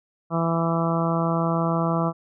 harmonic tone, 166.2 Hz, E3, 15 cents sharp, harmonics 1 / 2 / 3 / 4 / 5 / 6 / 7 / 8, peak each -23 / -29 / -31 / -28 / -33 / -32 / -29 / -34 dBFS, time 0.3-2.13 s, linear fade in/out 50 ms, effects none

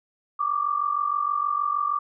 sine tone pair together, 1149.6 / 1196 Hz, D6 / D6, -37 / +31 cents, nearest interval minor second, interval 68 cents, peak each -25 dBFS, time 0.39-1.99 s, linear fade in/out 10 ms, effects none

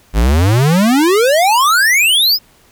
square exponential sweep, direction up, 49 to 5274 Hz, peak -9 dBFS, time 0.13-2.39 s, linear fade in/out 50 ms, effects pink hiss -49 dBFS RMS until 2.71 s

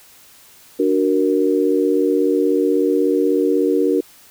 sine chord, D augmented, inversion none, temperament equal, 293.7 / 370 / 466.2 Hz, D4 / F#4 / A#4, 0 / 0 / 0 cents, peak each -18 dBFS, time 0.79-4.01 s, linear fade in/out 10 ms, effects white hiss -47 dBFS RMS until 4.3 s

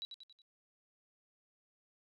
sine tone with echo, 3912 Hz, B7, 17 cents flat, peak -39 dBFS, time 0.02-0.05 s, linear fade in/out 0 ms, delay 92 ms, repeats 4, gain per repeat -6 dB, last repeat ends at 0.418 s, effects none

